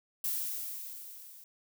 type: noise with level ramp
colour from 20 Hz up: violet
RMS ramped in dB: -32 to -53 dBFS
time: 0.24-1.44 s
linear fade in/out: 2 ms
effects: none